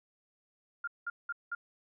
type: tone bursts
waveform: sine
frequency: 1404 Hz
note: F6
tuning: 9 cents sharp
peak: -33 dBFS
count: 4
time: 0.84-1.55 s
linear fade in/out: 5 ms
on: 35 ms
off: 190 ms
effects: none